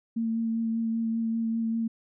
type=tone with vibrato; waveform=sine; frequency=226.8 Hz; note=A#3; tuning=47 cents flat; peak=-25 dBFS; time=0.16-1.88 s; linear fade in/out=10 ms; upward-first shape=sine; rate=5.1 Hz; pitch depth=15 cents each way; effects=none